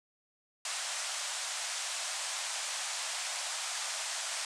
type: band-pass noise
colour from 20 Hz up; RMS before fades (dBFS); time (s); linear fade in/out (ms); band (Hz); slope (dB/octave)
white; -37; 0.65-4.45; 2; 600 to 9000; 48
effects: none